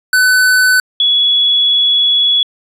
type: tone pair in turn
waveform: square / sine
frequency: 1506 / 3381 Hz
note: F#6 / G#7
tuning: +30 / +30 cents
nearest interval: octave + major second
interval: 1400 cents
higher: second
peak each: -8 dBFS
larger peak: neither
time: 0.13-0.8 / 1-2.43 s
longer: second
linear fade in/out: 2 ms
effects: resampled to 32000 Hz